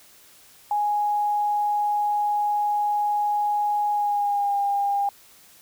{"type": "tone with pitch glide", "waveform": "sine", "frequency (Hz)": [830, 805], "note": ["G#5", "G5"], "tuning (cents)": [-1, 46], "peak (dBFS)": -20, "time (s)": [0.71, 5.09], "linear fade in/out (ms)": 2, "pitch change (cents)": -53, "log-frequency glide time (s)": [3.92, 4.57], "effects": ["white hiss -52 dBFS RMS until 5.61 s"]}